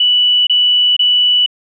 sine tone bursts, 2960 Hz, F#7, in tune, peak -8 dBFS, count 3, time 0-1.462 s, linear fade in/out 5 ms, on 470 ms, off 26 ms, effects none

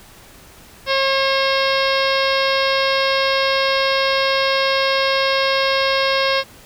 harmonic tone, 540 Hz, C#5, 45 cents flat, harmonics 1 / 2 / 3 / 4 / 5 / 6 / 7 / 8 / 9 / 10, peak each -19 / -22 / -24 / -25 / -26 / -27 / -27 / -28 / -29 / -29 dBFS, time 0.86-6.44 s, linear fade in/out 50 ms, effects pink hiss -44 dBFS RMS until 6.65 s

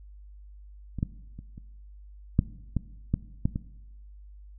clicks, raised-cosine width 5 ms, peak -21 / -13 / -28 / -30 / -7 / -13 / -11 / -11 / -17 dBFS, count 9, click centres 0.987 / 1.029 / 1.39 / 1.579 / 2.391 / 2.767 / 3.14 / 3.455 / 3.559 s, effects noise-tail reverb RT60 1.0 s tail -18 dB re dry + added 50 Hz sine -45 dBFS peak until 4.58 s

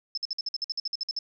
sine tone bursts, 5250 Hz, E8, 8 cents flat, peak -27 dBFS, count 14, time 0.15-1.189 s, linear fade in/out 2 ms, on 25 ms, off 53 ms, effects none

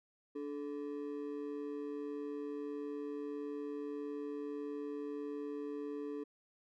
triangle ring-modulated tone, 362.2 Hz, F#4, 37 cents flat, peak -34 dBFS, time 0.35-6.24 s, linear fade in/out 10 ms, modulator 70.8 Hz, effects none

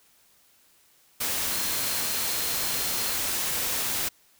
sine tone in noise, 4186 Hz, C8, in tune, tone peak -38 dBFS, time 1.51-3.17 s, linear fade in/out 10 ms, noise white, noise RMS -28 dBFS, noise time 1.2-4.09 s, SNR -13 dB, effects white hiss -61 dBFS RMS until 4.39 s

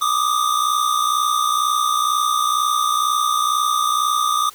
square tone pair together, 1174.7 / 1236.8 Hz, D6 / D#6, 0 / -11 cents, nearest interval minor second, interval 89 cents, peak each -20 dBFS, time 0.01-4.5 s, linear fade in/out 10 ms, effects white hiss -44 dBFS RMS until 4.54 s

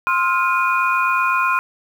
sine tone cluster, 1049 / 1304 / 1412 / 2463 Hz, C6 / E6 / F6 / D#7, +4 / -19 / +19 / -18 cents, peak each -18 / -26 / -20 / -22 dBFS, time 0.07-1.59 s, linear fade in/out 0 ms, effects 7-bit

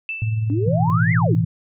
sine tone with exponential decay, 2647 Hz, E7, 7 cents sharp, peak -22 dBFS, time 0.09-0.65 s, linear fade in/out 1 ms, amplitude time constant 120 ms
sine tone with tremolo, 110 Hz, A2, in tune, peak -16 dBFS, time 0.22-0.9 s, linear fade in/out 0 ms, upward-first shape triangle, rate 20 Hz, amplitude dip 50%
sine exponential two-way sweep, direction up then down, 271.1 to 2162 to 271.1 Hz, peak -21 dBFS, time 0.5-1.35 s, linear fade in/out 0 ms, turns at 1.13 s
sine chord, A suspended second, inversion none, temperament just, 110 / 123.75 / 165 Hz, A2 / B2 / E3, 0 / +4 / +2 cents, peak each -19 / -21 / -18 dBFS, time 0.66-1.45 s, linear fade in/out 10 ms
effects none

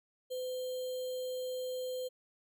sine tone with sample-and-hold, 508 Hz, B4, 49 cents sharp, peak -35 dBFS, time 0.3-2.09 s, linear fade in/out 20 ms, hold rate 3675 Hz, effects none

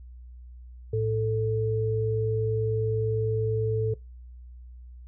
sine tone pair together, 110 / 440 Hz, A2 / A4, 0 / 0 cents, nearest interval 2 octaves, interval 2400 cents, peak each -26 dBFS, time 0.93-3.94 s, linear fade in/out 5 ms, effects noise-tail reverb RT60 0.2 s tail -21 dB re dry + added 61 Hz sine -42 dBFS peak until 5.07 s

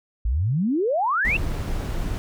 sine exponential sweep, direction up, 50.4 to 2794 Hz, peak -19 dBFS, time 0.25-1.37 s, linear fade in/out 5 ms
brown noise, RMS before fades -26 dBFS, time 1.25-2.18 s, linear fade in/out 0 ms
effects none

